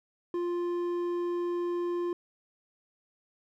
sine tone with hard clipping, 349.2 Hz, F4, in tune, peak -30 dBFS, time 0.34-2.13 s, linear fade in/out 2 ms, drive 6 dB, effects none

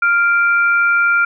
sine tone pair together, 1396.7 / 2349 Hz, F6 / D7, 0 / 0 cents, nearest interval major sixth, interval 900 cents, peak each -11 / -20 dBFS, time 0.02-1.25 s, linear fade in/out 5 ms, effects none

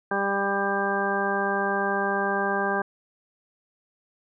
harmonic tone, 198.4 Hz, G3, 21 cents sharp, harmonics 1 / 2 / 3 / 4 / 5 / 6 / 8, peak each -32 / -29 / -32 / -29 / -33 / -32 / -28 dBFS, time 0.11-2.82 s, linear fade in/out 5 ms, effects none

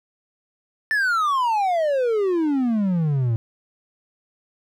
triangle exponential sweep, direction down, 1790 to 110 Hz, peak -16 dBFS, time 0.91-3.36 s, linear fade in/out 0 ms, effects none

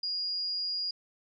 sine tone, 4858 Hz, D#8, 42 cents flat, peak -30 dBFS, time 0.03-0.91 s, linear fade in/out 5 ms, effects none

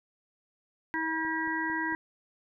harmonic tone, 321.3 Hz, E4, 44 cents flat, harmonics 1 / 3 / 5 / 6, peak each -34 / -34 / -34 / -34 dBFS, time 0.94-1.95 s, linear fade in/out 0 ms
click train, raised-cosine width 2 ms, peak -36 dBFS, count 4, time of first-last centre 1.25-1.924 s, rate 4.45 Hz
effects none

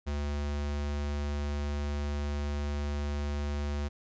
square tone, 72.6 Hz, D2, 19 cents flat, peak -31 dBFS, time 0.06-3.89 s, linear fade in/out 20 ms, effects resampled to 16000 Hz

